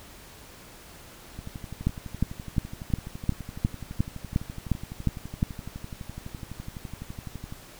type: two click trains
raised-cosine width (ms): 5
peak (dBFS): -10 / -24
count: 11 / 74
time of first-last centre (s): 1.87-5.429 / 1.39-7.524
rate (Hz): 2.81 / 11.9
effects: pink hiss -48 dBFS RMS until 7.79 s